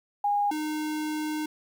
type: tone pair in turn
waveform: sine / square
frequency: 818 / 306.4 Hz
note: G#5 / D#4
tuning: -26 / -27 cents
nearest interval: octave + perfect fourth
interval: 1701 cents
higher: first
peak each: -22 / -29 dBFS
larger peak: first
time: 0.24-0.51 / 0.51-1.46 s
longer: second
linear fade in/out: 5 ms
effects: 10-bit